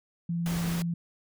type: tone with vibrato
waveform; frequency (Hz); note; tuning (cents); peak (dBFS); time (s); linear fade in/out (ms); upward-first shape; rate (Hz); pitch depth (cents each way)
sine; 170; F3; -46; -27; 0.29-0.94; 5; square; 20; 14
type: noise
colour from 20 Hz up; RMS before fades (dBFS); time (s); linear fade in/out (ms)
pink; -37; 0.46-0.82; 0
effects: none